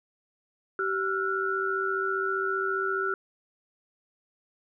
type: tone cluster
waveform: sine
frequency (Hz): 385.6 / 1348 / 1443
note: G4 / E6 / F#6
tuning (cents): -28 / +38 / -44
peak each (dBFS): -30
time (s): 0.79-3.14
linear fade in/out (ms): 2
effects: none